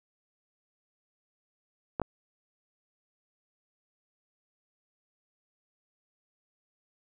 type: clicks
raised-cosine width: 1 ms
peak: -16 dBFS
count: 2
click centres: 1.998 / 2.017 s
effects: none